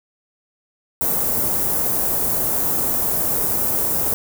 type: band-stop noise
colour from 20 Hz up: white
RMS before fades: -20 dBFS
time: 1.01-4.14 s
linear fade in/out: 0 ms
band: 790 to 13000 Hz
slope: 12 dB/octave
effects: none

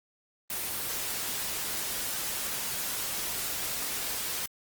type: noise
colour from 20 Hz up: white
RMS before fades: -33 dBFS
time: 0.5-4.46 s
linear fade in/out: 2 ms
effects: Opus 24 kbps

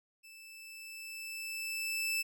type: tone with level ramp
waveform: sawtooth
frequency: 2637 Hz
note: E7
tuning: in tune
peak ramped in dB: -49 to -27 dBFS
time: 0.23-2.23 s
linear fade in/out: 20 ms
effects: none

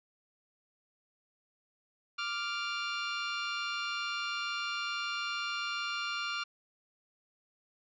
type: tone pair together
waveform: 20% pulse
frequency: 1174.6 / 1396.9 Hz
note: D6 / F6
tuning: 0 / 0 cents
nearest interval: minor third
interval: 300 cents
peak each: -33 / -30 dBFS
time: 2.18-6.44 s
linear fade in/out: 10 ms
effects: resampled to 16000 Hz

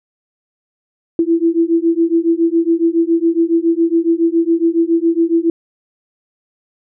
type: beating tone pair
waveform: sine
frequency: 329.6 / 336.8 Hz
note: E4 / E4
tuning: 0 / +37 cents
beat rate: 7.2 Hz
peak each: -14 dBFS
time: 1.19-5.5 s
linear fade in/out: 2 ms
effects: none

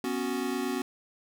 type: chord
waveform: square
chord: B suspended second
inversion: none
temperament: equal with one note detuned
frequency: 246.9 / 275.6 / 370 Hz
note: B3 / C#4 / F#4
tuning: 0 / -10 / 0 cents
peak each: -34 dBFS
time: 0.04-0.82 s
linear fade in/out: 2 ms
effects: none

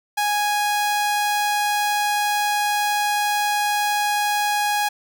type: tone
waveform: sawtooth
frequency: 829 Hz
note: G#5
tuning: 3 cents flat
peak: -15 dBFS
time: 0.17-4.89 s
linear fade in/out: 10 ms
effects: none

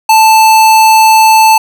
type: tone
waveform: square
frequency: 880 Hz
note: A5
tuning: in tune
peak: -3 dBFS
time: 0.09-1.58 s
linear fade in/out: 5 ms
effects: none

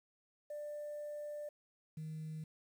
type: tone pair in turn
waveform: sine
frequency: 592 / 156.8 Hz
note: D5 / D#3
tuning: +14 / +14 cents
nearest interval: octave + major seventh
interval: 2300 cents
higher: first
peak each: -40 / -40 dBFS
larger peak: neither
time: 0.5-1.49 / 1.97-2.44 s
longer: first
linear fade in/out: 5 ms
effects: tanh soft clip ceiling -38 dBFS + 11-bit

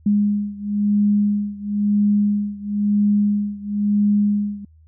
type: beating tone pair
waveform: sine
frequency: 205.5 / 206.49 Hz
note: G#3 / G#3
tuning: -18 / -10 cents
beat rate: 0.99 Hz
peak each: -18 / -20 dBFS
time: 0.06-4.65 s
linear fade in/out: 5 ms
effects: added 79 Hz sine -47 dBFS peak until 4.87 s

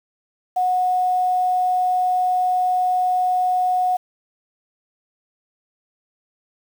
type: tone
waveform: sine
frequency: 732 Hz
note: F#5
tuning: 19 cents flat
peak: -16 dBFS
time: 0.56-3.97 s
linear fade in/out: 10 ms
effects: 7-bit

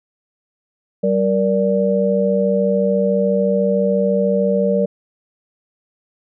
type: tone cluster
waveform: sine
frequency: 193.7 / 469.1 / 583 Hz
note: G3 / A#4 / D5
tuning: -20 / +11 / -13 cents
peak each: -18 dBFS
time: 1.03-4.86 s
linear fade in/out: 10 ms
effects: none

